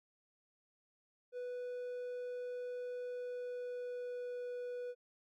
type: tone with pitch glide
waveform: triangle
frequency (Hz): 493.9 to 491.1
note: B4 to B4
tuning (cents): 0 to -10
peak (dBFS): -38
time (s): 1.32-4.95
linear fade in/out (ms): 50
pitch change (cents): -10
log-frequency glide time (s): 3.02-4.46
effects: none